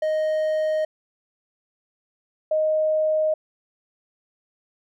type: tone pair in turn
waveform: triangle / sine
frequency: 622.3 / 622.3 Hz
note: D#5 / D#5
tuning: 0 / 0 cents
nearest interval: unison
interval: 0 cents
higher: neither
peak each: -18 dBFS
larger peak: neither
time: 0.02-0.85 / 2.51-3.34 s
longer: neither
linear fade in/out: 5 ms
effects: none